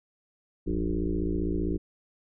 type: tone with frequency modulation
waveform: sine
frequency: 181.6 Hz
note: F#3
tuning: 32 cents flat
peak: -25 dBFS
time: 0.66-1.78 s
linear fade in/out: 20 ms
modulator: 55.4 Hz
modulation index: 3.7
effects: none